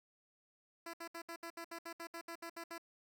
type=tone bursts; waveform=10% pulse; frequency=335.5 Hz; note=E4; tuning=31 cents sharp; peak=-36 dBFS; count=14; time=0.86-2.781 s; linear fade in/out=5 ms; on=75 ms; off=67 ms; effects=none